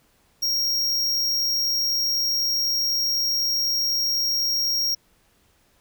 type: tone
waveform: square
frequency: 5588 Hz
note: F8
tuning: in tune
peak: -21 dBFS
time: 0.42-4.95 s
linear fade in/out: 10 ms
effects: pink hiss -62 dBFS RMS until 5.8 s